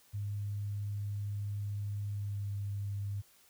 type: tone with pitch glide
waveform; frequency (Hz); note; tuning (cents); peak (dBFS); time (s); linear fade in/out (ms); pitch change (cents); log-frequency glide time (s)
sine; 102.2 to 100.73; G#2 to G2; -27 to +48; -34; 0.13-3.22; 20; -25; 2.09-2.52
effects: white hiss -64 dBFS RMS until 3.49 s